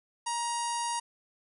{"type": "harmonic tone with a mistuned harmonic", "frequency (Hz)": 944, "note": "A#5", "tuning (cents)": 22, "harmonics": [1, 2, 3, 4, 5, 6, 7, 8, 9, 10], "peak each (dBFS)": [-31, -44, -43, -47, -43, -45, -41, -50, -45, -40], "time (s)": [0.26, 1], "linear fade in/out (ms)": 10, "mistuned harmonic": 8, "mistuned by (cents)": 25, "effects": []}